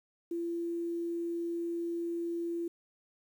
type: tone with quantisation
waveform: sine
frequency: 340.1 Hz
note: F4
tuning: 46 cents flat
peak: -32 dBFS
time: 0.31-2.68 s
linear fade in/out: 5 ms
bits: 10
effects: none